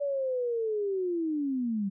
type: linear sweep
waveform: sine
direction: down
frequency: 577 to 190 Hz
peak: -27 dBFS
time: 0-1.9 s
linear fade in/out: 20 ms
effects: none